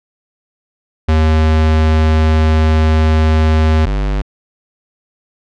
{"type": "tone pair in turn", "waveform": "square", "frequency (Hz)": [78.6, 49.51], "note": ["D#2", "G1"], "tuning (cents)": [18, 18], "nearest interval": "minor sixth", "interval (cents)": 800, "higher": "first", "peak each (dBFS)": [-9, -14], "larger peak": "first", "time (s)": [[1.08, 3.86], [3.86, 4.22]], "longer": "first", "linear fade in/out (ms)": 10, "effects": ["low-pass 4000 Hz 12 dB/octave"]}